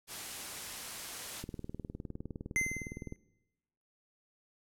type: noise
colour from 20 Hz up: white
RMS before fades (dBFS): -42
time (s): 0.07-1.45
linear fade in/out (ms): 50
type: click train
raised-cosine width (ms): 3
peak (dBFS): -28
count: 34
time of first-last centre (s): 1.44-3.124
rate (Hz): 19.6
type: tone with exponential decay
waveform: square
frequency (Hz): 2070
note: C7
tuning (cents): -19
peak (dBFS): -27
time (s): 2.56-3.16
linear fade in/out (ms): 0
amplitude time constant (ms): 130
effects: noise-tail reverb RT60 1.0 s tail -20 dB re dry + low-pass 12000 Hz 12 dB/octave